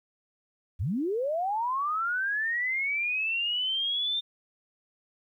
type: linear sweep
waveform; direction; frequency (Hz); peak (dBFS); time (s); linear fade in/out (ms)
sine; up; 65.6 to 3616; -26; 0.79-4.21; 20
effects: 11-bit